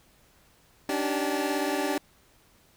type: tone cluster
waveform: 25% pulse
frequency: 284.5 / 302.2 / 388.1 / 864 Hz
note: C#4 / D4 / G4 / A5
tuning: +45 / +50 / -17 / -32 cents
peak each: -27 / -28 / -27 / -32 dBFS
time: 0.89-1.98 s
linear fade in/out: 2 ms
effects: pink hiss -61 dBFS RMS until 2.76 s